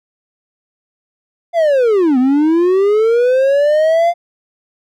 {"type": "linear two-way sweep", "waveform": "triangle", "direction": "down then up", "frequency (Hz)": [698.5, 246.9, 698.5], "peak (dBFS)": -7, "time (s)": [1.53, 4.14], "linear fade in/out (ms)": 50, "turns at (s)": 2.18, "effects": []}